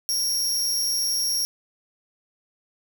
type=tone with amplitude modulation; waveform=sawtooth; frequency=5588 Hz; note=F8; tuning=in tune; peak=-16 dBFS; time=0.09-1.45 s; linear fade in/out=0 ms; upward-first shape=sine; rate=209 Hz; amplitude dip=75%; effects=7-bit